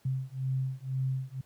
sine beating tone pair, 130.81 / 132.81 Hz, C3 / C3, 0 / +26 cents, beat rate 2 Hz, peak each -32 / -32 dBFS, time 0.05-1.41 s, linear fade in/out 5 ms, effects pink hiss -65 dBFS RMS until 1.45 s + high-pass 80 Hz 12 dB/octave

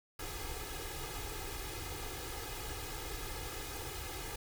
pink noise with comb filter, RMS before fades -42 dBFS, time 0.19-4.36 s, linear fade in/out 5 ms, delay 2.4 ms, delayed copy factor +1, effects none

